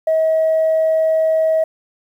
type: tone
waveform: sine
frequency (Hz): 639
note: D#5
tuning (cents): +46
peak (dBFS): -11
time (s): 0.07-1.64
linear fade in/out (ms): 5
effects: tanh soft clip ceiling -9 dBFS + 8-bit